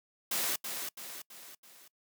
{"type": "noise with echo", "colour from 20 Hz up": "white", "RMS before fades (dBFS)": -32, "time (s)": [0.31, 0.56], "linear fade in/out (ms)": 5, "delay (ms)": 330, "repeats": 4, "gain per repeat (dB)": -6, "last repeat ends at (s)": 1.88, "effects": ["noise-tail reverb RT60 0.1 s tail -24 dB re dry", "high-pass 200 Hz 12 dB/octave"]}